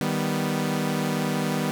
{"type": "chord", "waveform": "sawtooth", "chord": "Eb augmented", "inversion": "none", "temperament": "equal", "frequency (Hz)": [155.56, 196, 246.9], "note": ["Eb3", "G3", "B3"], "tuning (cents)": [0, 0, 0], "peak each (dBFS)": -24, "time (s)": [0.01, 1.71], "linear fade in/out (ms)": 0, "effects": []}